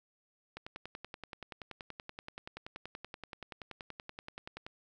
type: click train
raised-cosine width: 0.3 ms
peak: -27 dBFS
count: 44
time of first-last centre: 0.57-4.665 s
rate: 10.5 Hz
effects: none